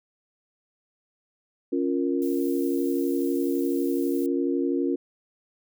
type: chord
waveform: sine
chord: Bb minor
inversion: first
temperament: equal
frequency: 277.2 / 349.2 / 466.2 Hz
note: Db4 / F4 / Bb4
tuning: 0 / 0 / 0 cents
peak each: -25 / -26 / -31 dBFS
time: 1.72-4.96 s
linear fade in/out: 10 ms
type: noise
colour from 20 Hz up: violet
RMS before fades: -43 dBFS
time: 2.22-4.26 s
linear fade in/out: 0 ms
effects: none